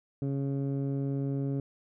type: tone with low-pass filter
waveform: 15% pulse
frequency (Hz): 138.1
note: C#3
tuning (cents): -6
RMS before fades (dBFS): -31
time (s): 0.22-1.6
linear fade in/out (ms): 2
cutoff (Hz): 300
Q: 0.68
effects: none